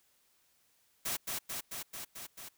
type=noise with echo; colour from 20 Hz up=white; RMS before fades=-35 dBFS; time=1.05-1.17 s; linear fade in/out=10 ms; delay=220 ms; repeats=6; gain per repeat=-2 dB; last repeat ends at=2.49 s; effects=white hiss -71 dBFS RMS until 2.57 s